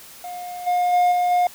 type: tone with level steps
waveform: triangle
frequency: 714 Hz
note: F5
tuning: 38 cents sharp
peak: -28 / -15 / -12 / -15 / -13 dBFS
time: 0.24-1.47 s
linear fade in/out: 2 ms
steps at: 0.66 / 0.92 / 1.11 / 1.3 s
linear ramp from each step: 20 ms
effects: white hiss -43 dBFS RMS until 1.54 s